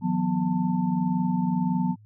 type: tone cluster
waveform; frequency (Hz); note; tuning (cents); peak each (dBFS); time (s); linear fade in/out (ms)
sine; 160.1 / 181.8 / 245.5 / 891; D#3 / F#3 / B3 / A5; +50 / -30 / -10 / +22; -31 / -24 / -27 / -33; 0.01-1.96; 50
effects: added 106 Hz sine -49 dBFS peak until 2.05 s

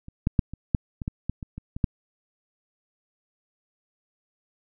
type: clicks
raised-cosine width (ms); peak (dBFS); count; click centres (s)
5; -28 / -9 / -6 / -23 / -7 / -20 / -15 / -14 / -23 / -23 / -20 / -8; 12; 0.084 / 0.271 / 0.392 / 0.536 / 0.748 / 1.018 / 1.079 / 1.296 / 1.428 / 1.58 / 1.765 / 1.842
effects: none

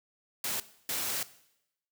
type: noise bursts at uneven times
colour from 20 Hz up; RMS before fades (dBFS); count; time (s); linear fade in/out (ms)
white; -33; 2; 0.44-0.6 / 0.89-1.23; 2
effects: noise-tail reverb RT60 0.8 s tail -17 dB re dry + high-pass 100 Hz 12 dB/octave

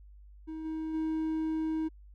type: tone with level steps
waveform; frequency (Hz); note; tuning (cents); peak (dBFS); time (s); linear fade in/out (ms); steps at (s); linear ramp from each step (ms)
triangle; 316.7; D#4; +31; -35 / -31 / -27; 0.47-1.89; 20; 0.64 / 0.93; 20
effects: added 50 Hz sine -50 dBFS peak until 2.14 s

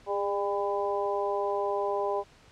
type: harmonic tone with a mistuned harmonic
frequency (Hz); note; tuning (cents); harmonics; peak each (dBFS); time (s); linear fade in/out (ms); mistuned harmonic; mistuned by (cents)
200; G3; +35; 2 / 3 / 4 / 5; -30 / -32 / -33 / -34; 0.06-2.24; 50; 2; +23
effects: pink hiss -57 dBFS RMS until 2.51 s + low-pass 6000 Hz 12 dB/octave

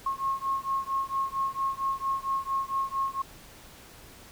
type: beating tone pair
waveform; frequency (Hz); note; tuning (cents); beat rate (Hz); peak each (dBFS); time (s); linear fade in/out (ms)
sine; 1081 / 1085.4; C#6 / C#6; -44 / -37; 4.4; -30; 0.06-3.22; 5
effects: pink hiss -50 dBFS RMS until 4.31 s

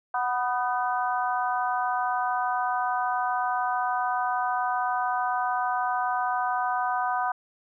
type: harmonic tone with a mistuned harmonic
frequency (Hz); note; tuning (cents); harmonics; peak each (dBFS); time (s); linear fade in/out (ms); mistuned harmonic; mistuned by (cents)
246.9; B3; 0; 3 / 4 / 5 / 6; -27 / -29 / -31 / -33; 0.14-7.32; 5; 6; +40
effects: none

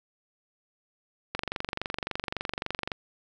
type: click train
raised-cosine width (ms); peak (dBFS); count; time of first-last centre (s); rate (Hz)
0.3; -14; 38; 1.35-2.918; 23.6
effects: none

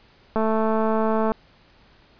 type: click train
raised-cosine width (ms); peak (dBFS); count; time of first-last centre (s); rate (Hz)
1; -10; 212; 0.36-1.319; 220
effects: pink hiss -55 dBFS RMS until 2.19 s + resampled to 11025 Hz

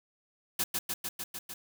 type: noise with echo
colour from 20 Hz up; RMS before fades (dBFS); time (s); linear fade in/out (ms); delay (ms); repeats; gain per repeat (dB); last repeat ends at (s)
white; -30; 0.59-0.64; 5; 150; 6; -2; 1.54
effects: none

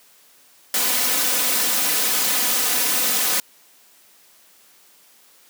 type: noise with comb filter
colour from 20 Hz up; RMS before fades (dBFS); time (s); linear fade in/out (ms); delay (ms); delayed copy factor
white; -20; 0.74-3.4; 2; 4; +0.9
effects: white hiss -53 dBFS RMS until 5.49 s + high-pass 200 Hz 12 dB/octave

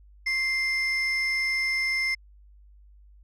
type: tone pair together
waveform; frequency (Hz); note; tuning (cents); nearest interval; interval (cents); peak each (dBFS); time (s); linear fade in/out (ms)
sine; 2093 / 5274; C7 / E8; 0 / 0; octave + major third; 1600; -22 / -30; 0.26-2.15; 10
effects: tanh soft clip ceiling -21 dBFS + added 50 Hz sine -50 dBFS peak until 3.23 s

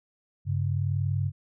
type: tone pair together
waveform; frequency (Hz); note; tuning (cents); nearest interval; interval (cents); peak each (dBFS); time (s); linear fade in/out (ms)
sine; 98 / 138.59; G2 / C#3; 0 / 0; tritone; 600; -26 / -28; 0.45-1.32; 50
effects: none

